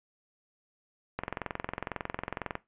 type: click train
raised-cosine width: 0.5 ms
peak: -17 dBFS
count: 31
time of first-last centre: 1.19-2.554 s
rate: 22 Hz
effects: noise-tail reverb RT60 0.2 s tail -18 dB re dry + resampled to 8000 Hz